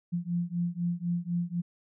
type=beating tone pair; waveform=sine; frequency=171.5 / 175.5 Hz; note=F3 / F3; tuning=-31 / +9 cents; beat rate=4 Hz; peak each=-31 / -31 dBFS; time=0.12-1.62 s; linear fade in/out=20 ms; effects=none